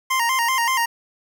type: tone with vibrato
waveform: 25% pulse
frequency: 987.8 Hz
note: B5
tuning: in tune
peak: -14 dBFS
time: 0.1-0.86 s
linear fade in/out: 10 ms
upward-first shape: square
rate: 5.2 Hz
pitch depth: 100 cents each way
effects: 8-bit